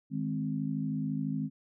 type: chord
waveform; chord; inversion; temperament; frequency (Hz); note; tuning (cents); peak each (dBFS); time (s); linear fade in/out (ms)
sine; Ab major; second; equal; 155.56 / 207.7 / 261.6; Eb3 / Ab3 / C4; 0 / 0 / 0; -34 / -35 / -34; 0.1-1.5; 50
effects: none